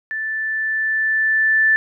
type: tone with level ramp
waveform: sine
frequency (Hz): 1760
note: A6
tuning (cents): 0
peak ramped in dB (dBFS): -22 to -11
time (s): 0.11-1.76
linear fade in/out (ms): 0
effects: none